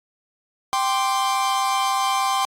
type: chord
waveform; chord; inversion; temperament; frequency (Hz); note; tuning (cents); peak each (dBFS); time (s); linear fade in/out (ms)
45% pulse; G suspended fourth; none; equal; 784 / 1046.5 / 1174.7; G5 / C6 / D6; 0 / 0 / 0; -23 / -22 / -28; 0.73-2.45; 0
effects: low-pass 12000 Hz 12 dB/octave + AAC 64 kbps